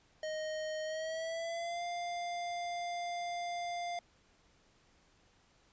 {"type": "tone with pitch glide", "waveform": "square", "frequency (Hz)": [622, 698.2], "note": ["D#5", "F5"], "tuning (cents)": [-1, -1], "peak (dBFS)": -37, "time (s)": [0.23, 3.99], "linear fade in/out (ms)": 2, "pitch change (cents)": 200, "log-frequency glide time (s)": [0.84, 1.84], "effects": ["pink hiss -68 dBFS RMS until 5.72 s", "resampled to 16000 Hz"]}